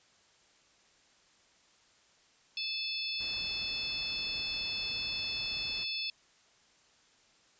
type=harmonic tone; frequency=871 Hz; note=A5; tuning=18 cents flat; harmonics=3 / 4 / 5 / 6; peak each=-39 / -39 / -39 / -39 dBFS; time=2.57-6.1 s; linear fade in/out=2 ms
type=noise; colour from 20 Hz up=pink; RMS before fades=-50 dBFS; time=3.19-5.85 s; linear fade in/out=20 ms
effects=white hiss -65 dBFS RMS until 7.59 s + resampled to 16000 Hz